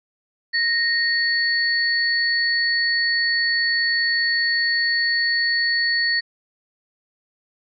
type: tone pair together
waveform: sine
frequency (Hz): 1864.7 / 4435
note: A#6 / C#8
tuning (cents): 0 / 0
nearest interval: octave + minor third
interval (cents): 1500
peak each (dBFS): -19 / -22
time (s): 0.53-6.21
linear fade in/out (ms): 20
effects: none